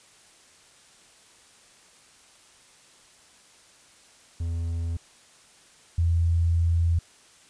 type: tone pair in turn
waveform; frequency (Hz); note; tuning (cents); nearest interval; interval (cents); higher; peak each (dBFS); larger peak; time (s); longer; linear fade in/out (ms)
triangle / sine; 83.8 / 84.18; E2 / E2; +29 / +37; unison; 8; second; -24 / -19; second; 4.4-4.97 / 5.98-6.99; second; 5
effects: white hiss -55 dBFS RMS until 7.49 s + resampled to 22050 Hz